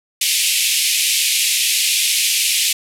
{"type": "band-pass noise", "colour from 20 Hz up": "pink", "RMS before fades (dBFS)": -17, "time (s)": [0.21, 2.73], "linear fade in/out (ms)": 5, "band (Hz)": [2300, 13000], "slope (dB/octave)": 48, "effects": []}